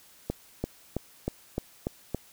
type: accelerating click train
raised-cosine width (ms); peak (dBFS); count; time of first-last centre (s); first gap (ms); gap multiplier
2; -15; 7; 0.3-2.147; 340; 0.96
effects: white hiss -56 dBFS RMS until 2.32 s